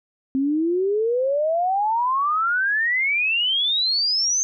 sine exponential sweep, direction up, 261.6 to 6380 Hz, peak -18 dBFS, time 0.35-4.43 s, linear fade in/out 0 ms, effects none

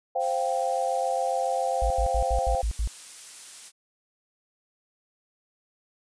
sine chord, C suspended fourth, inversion none, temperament just, 523.3 / 697.7 / 784.9 Hz, C5 / F5 / G5, 0 / -2 / +2 cents, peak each -28 dBFS, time 0.15-2.62 s, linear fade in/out 10 ms
blue noise, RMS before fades -40 dBFS, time 0.19-3.72 s, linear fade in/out 50 ms
sine tone bursts, 55 Hz, A1, in tune, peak -23 dBFS, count 7, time 1.82-2.875 s, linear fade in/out 0 ms, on 83 ms, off 79 ms
effects resampled to 22050 Hz

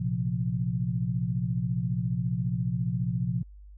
sine chord, Bb suspended second, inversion none, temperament just, 116.54 / 131.11 / 174.81 Hz, Bb2 / C3 / F3, 0 / +4 / +2 cents, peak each -30 dBFS, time 0-3.43 s, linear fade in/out 10 ms, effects added 50 Hz sine -45 dBFS peak until 3.77 s

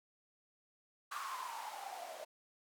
blue noise with band-pass filter sweep, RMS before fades -45 dBFS, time 1.11-2.25 s, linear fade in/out 10 ms, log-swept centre 1200 to 620 Hz, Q 9.9, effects none

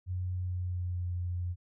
sine tone with pitch glide, 91 to 88.67 Hz, F#2 to F2, -28 to +27 cents, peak -31 dBFS, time 0.06-1.56 s, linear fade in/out 50 ms, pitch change -45 cents, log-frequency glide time 0.35-1.11 s, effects none

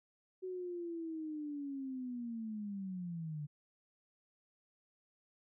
sine linear sweep, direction down, 374.8 to 144.7 Hz, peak -39 dBFS, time 0.42-3.47 s, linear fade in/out 20 ms, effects none

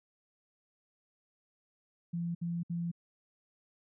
sine tone bursts, 170.7 Hz, F3, 39 cents flat, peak -32 dBFS, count 3, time 2.13-2.916 s, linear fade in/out 10 ms, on 220 ms, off 63 ms, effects none

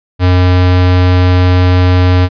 square tone, 90.6 Hz, F#2, 36 cents flat, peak -6 dBFS, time 0.19-2.29 s, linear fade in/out 50 ms, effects resampled to 11025 Hz

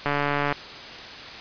click train, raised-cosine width 0.5 ms, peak -9 dBFS, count 68, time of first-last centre 0.06-0.525 s, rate 144 Hz, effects white hiss -38 dBFS RMS until 1.4 s + resampled to 11025 Hz

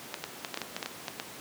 clicks, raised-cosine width 0.2 ms, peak -15 dBFS, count 11, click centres 0.142 / 0.24 / 0.448 / 0.543 / 0.574 / 0.617 / 0.765 / 0.828 / 0.86 / 1.082 / 1.199 s, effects pink hiss -44 dBFS RMS until 1.4 s + high-pass 200 Hz 12 dB/octave

